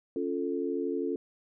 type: chord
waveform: sine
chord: Db augmented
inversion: none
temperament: equal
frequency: 277.2 / 349.2 / 440 Hz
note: Db4 / F4 / A4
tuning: 0 / 0 / 0 cents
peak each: -33 dBFS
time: 0.16-1.16 s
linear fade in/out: 2 ms
effects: none